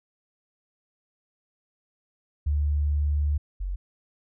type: tone pair in turn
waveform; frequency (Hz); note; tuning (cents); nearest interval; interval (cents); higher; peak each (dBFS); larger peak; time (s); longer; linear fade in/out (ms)
sine; 73.42 / 46.25; D2 / F#1; 0 / 0; minor sixth; 800; first; -21 / -27; first; 2.46-3.38 / 3.6-3.76; first; 10
effects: none